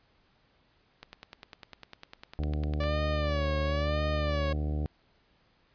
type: click train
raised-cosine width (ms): 0.2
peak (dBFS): -25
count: 19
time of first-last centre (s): 1.03-2.837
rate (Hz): 9.96
type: harmonic tone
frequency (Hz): 75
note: D2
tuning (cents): +37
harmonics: 1 / 2 / 3 / 4 / 5 / 6 / 7 / 8 / 9 / 10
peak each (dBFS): -29 / -36 / -43 / -40 / -48 / -47 / -49 / -51 / -52 / -52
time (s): 2.39-4.86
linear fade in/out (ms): 0
type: tone with vibrato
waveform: sawtooth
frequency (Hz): 579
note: D5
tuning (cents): -25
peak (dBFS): -27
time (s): 2.8-4.53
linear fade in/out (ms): 5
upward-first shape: sine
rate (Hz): 0.98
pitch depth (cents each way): 99
effects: pink hiss -67 dBFS RMS until 5.74 s + resampled to 11025 Hz